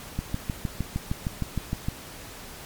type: click train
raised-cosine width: 5 ms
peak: -14 dBFS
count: 12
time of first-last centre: 0.19-1.885 s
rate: 6.49 Hz
effects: pink hiss -42 dBFS RMS until 2.65 s + MP3 96 kbps